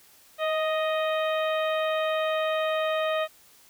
harmonic tone with a mistuned harmonic, 623 Hz, D#5, 2 cents sharp, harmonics 1 / 2 / 3 / 4 / 5 / 6, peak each -25 / -31 / -35 / -37 / -39 / -41 dBFS, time 0.38-3.28 s, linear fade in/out 50 ms, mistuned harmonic 1, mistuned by +20 cents, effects white hiss -56 dBFS RMS until 3.69 s

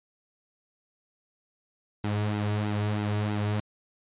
sawtooth tone with flanger, 104.6 Hz, G#2, 13 cents sharp, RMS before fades -28 dBFS, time 2.04-3.6 s, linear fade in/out 0 ms, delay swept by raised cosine 1.7 to 3.9 ms, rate 3.1 Hz, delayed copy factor -0.6, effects resampled to 8000 Hz

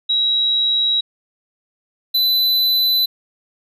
sine / square tone pair in turn, 3860 / 4005 Hz, B7 / B7, -40 / +23 cents, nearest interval minor second, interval 63 cents, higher second, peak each -14 dBFS, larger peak neither, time 0.09-1.01 / 2.14-3.06 s, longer neither, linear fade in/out 10 ms, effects none

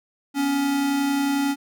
square tone pair together, 248.9 / 280 Hz, B3 / C#4, +14 / +18 cents, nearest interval major second, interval 204 cents, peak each -32 / -21 dBFS, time 0.34-1.56 s, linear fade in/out 50 ms, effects none

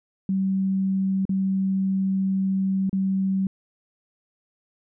sine tone with dropouts, 191.9 Hz, G3, 37 cents flat, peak -20 dBFS, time 0.29-3.47 s, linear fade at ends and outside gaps 2 ms, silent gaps 1.253-1.293 / 2.895-2.929 s, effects none

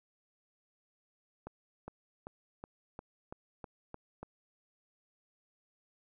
accelerating click train, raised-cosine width 1 ms, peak -29 dBFS, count 9, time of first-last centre 1.47-4.23 s, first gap 410 ms, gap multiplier 0.95, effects none

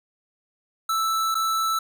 square tone with dropouts, 1319 Hz, E6, 1 cent sharp, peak -22 dBFS, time 0.89-1.79 s, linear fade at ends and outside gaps 5 ms, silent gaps 1.345-1.351 s, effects none

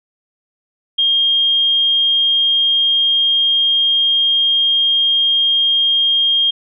sine tone, 3225 Hz, G7, 48 cents sharp, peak -11 dBFS, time 0.98-6.51 s, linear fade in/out 10 ms, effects none

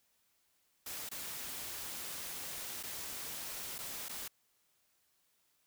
white noise with dropouts, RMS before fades -43 dBFS, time 0.86-4.28 s, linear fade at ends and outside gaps 5 ms, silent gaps 1.091-1.113 / 2.829-2.834 / 3.783-3.787 / 4.085-4.093 s, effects white hiss -75 dBFS RMS until 5.66 s

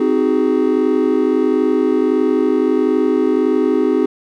triangle chord, Ab dominant seventh, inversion first, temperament just, 259.6 / 311.5 / 373.8 / 415.3 Hz, C4 / Eb4 / Gb4 / Ab4, -13 / +2 / +18 / 0 cents, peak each -16 dBFS, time 0-4.06 s, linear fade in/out 5 ms, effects none

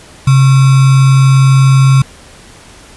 sine tone with sample-and-hold, 134 Hz, C3, 42 cents sharp, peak -3 dBFS, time 0.27-2.02 s, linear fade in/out 5 ms, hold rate 1225 Hz, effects pink hiss -37 dBFS RMS until 2.96 s + resampled to 24000 Hz

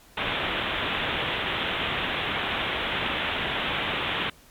white low-pass noise, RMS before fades -28 dBFS, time 0.17-4.3 s, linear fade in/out 5 ms, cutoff 3600 Hz, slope 96 dB/octave, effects pink hiss -54 dBFS RMS until 4.5 s + MP3 96 kbps

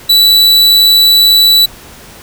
45% pulse tone, 3951 Hz, B7, in tune, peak -4 dBFS, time 0.09-1.66 s, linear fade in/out 10 ms, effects pink hiss -34 dBFS RMS until 2.22 s

